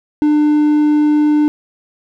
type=tone; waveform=triangle; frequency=299.3 Hz; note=D4; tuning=33 cents sharp; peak=-7 dBFS; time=0.22-1.48 s; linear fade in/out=0 ms; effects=none